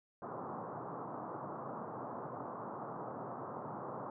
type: band-pass noise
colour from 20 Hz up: white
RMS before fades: -44 dBFS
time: 0.22-4.1 s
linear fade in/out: 2 ms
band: 110 to 1200 Hz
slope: 48 dB/octave
effects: none